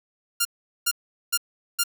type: tone bursts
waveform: 5% pulse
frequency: 1401 Hz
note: F6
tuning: 5 cents sharp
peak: -8 dBFS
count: 4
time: 0.4-1.838 s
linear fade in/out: 10 ms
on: 52 ms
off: 410 ms
effects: none